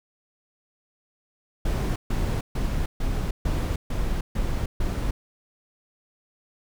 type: noise bursts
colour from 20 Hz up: brown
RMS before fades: -25 dBFS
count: 8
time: 1.65-5.11 s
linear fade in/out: 5 ms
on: 310 ms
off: 140 ms
effects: none